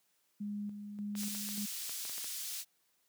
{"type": "tone with tremolo", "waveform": "sine", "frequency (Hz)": 205.9, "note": "G#3", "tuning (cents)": -15, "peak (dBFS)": -36, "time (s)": [0.4, 1.66], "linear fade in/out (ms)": 10, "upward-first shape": "square", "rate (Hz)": 1.7, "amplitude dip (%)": 50}
{"type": "high-pass noise", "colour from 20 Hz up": "pink", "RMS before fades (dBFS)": -41, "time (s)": [1.15, 2.65], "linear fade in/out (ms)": 50, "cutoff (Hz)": 4600, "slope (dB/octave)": 12}
{"type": "clicks", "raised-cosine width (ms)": 0.3, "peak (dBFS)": -32, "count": 9, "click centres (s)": [1.153, 1.234, 1.35, 1.489, 1.895, 2.052, 2.096, 2.181, 2.244]}
{"effects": ["white hiss -75 dBFS RMS until 3.08 s", "high-pass 100 Hz 12 dB/octave"]}